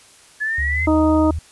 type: linear sweep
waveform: sine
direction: up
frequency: 1700 to 2093 Hz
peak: -19 dBFS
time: 0.4-0.87 s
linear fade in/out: 20 ms
type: tone with pitch glide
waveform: sine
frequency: 70.9 to 79.12 Hz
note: C#2 to D#2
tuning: +40 to +30 cents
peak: -21 dBFS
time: 0.58-1.39 s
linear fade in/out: 5 ms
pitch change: +190 cents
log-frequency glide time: 0.68-0.83 s
type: harmonic tone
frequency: 311.1 Hz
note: D#4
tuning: in tune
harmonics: 1 / 2 / 3 / 4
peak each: -14 / -20 / -24 / -26 dBFS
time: 0.87-1.31 s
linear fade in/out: 5 ms
effects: white hiss -48 dBFS RMS until 1.51 s + resampled to 24000 Hz